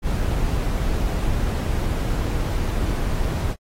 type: noise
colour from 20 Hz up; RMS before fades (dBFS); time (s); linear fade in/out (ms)
brown; -22; 0.02-3.56; 50
effects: AAC 48 kbps